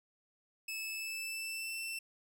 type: tone with pitch glide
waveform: sawtooth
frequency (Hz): 2608 to 2680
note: E7 to E7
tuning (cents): -19 to +28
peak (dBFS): -35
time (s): 0.68-1.99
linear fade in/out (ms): 5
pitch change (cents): +47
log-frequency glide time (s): 0.81-1.81
effects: none